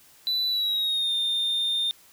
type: tone with pitch glide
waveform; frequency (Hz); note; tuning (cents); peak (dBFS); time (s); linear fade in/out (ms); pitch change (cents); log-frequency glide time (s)
sine; 3979 to 3628; B7 to A#7; +12 to -48; -20; 0.27-1.91; 0; -160; 0.48-1.13
effects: tanh soft clip ceiling -22 dBFS + white hiss -55 dBFS RMS until 2.12 s

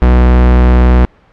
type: tone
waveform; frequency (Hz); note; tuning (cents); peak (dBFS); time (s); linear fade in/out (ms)
45% pulse; 61.7; B1; -1; -4; 0.02-1.05; 0
effects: pink hiss -46 dBFS RMS until 1.32 s + low-pass 2000 Hz 12 dB/octave

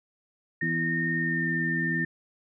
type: tone with pitch glide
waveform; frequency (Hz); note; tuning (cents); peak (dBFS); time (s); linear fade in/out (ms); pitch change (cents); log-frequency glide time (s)
sine; 1836 to 1806.5; A#6 to A6; -27 to +45; -27; 0.61-2.05; 5; -28; 1.18-1.51
type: harmonic tone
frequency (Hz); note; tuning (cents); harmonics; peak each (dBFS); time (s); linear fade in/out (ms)
82.41; E2; 0; 2 / 3 / 4; -30 / -33 / -34; 0.62-2.05; 5
effects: none

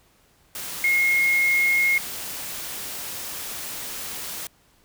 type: tone in noise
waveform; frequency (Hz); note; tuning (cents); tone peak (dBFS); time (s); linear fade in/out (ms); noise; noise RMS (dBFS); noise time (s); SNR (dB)
sine; 2153; C7; +49; -17; 0.84-1.98; 2; white; -33; 0.55-4.47; +13
effects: pink hiss -60 dBFS RMS until 4.84 s

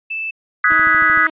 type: tone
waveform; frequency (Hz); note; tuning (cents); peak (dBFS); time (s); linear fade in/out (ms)
sine; 2637; E7; 0; -21; 0.1-0.31; 10
type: chord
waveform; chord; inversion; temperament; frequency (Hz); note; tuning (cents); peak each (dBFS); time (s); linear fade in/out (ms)
sine; G# minor seventh; second; equal with one note detuned; 1259 / 1480 / 1661.2 / 1975.5; D#6 / F#6 / G#6 / B6; +20 / 0 / 0 / 0; -16; 0.64-1.27; 2
type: tone with vibrato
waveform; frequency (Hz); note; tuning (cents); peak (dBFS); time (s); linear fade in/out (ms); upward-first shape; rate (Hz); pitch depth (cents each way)
sawtooth; 317.8; D#4; +37; -24; 0.7-1.3; 5; square; 18; 12
type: click train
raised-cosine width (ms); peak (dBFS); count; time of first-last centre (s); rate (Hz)
3; -20; 7; 0.72-1.175; 13.2
effects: resampled to 8000 Hz

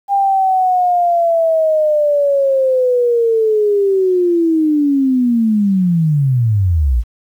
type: linear sweep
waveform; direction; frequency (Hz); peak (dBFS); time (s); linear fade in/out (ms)
sine; down; 803 to 51.91; -10; 0.08-7.04; 50
effects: 8-bit

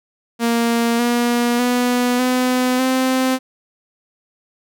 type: tone with pitch steps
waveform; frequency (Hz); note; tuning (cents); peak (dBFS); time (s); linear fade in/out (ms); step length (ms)
sawtooth; 233.3 / 239.6 / 246 / 252.7 / 259.5; A#3 / A#3 / B3 / B3 / C4; +2 / +48 / -7 / +40 / -14; -11; 0.39-3.39; 50; 600
effects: none

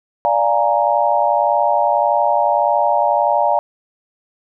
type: chord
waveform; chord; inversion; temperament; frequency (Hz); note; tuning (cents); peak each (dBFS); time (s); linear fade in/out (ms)
sine; Bb dominant seventh; first; equal; 587.3 / 698.5 / 830.6 / 932.3; D5 / F5 / Ab5 / Bb5; 0 / 0 / 0 / 0; -18; 0.25-3.59; 0
effects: none

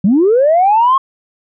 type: linear sweep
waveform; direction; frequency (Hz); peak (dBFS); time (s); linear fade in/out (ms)
sine; up; 174.61 to 1094; -6; 0.04-0.98; 5
effects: tanh soft clip ceiling -3 dBFS

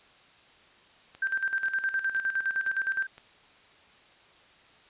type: click train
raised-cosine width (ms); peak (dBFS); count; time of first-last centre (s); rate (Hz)
0.2; -29; 5; 1.15-3.18; 1.97
type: tone with tremolo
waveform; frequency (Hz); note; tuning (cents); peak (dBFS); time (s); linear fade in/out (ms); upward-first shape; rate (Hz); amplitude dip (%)
sine; 1568; G6; 0; -24; 1.22-3.07; 5; square; 9.7; 70
effects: white hiss -57 dBFS RMS until 4.89 s + resampled to 8000 Hz

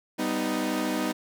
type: chord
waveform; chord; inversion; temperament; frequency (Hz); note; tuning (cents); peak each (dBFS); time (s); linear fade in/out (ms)
sawtooth; G augmented; none; equal with one note detuned; 196 / 249.7 / 311.1; G3 / B3 / D#4; 0 / +19 / 0; -29 / -26 / -25; 0.18-1.13; 20
effects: none

